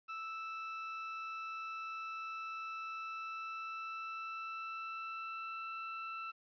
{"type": "tone with pitch glide", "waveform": "30% pulse", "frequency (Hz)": [1318.5, 1331.5], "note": ["E6", "E6"], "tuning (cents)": [0, 17], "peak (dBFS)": -38, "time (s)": [0.08, 6.32], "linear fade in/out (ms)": 20, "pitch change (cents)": 17, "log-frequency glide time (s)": [2.98, 5.67], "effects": ["resampled to 11025 Hz", "12-bit"]}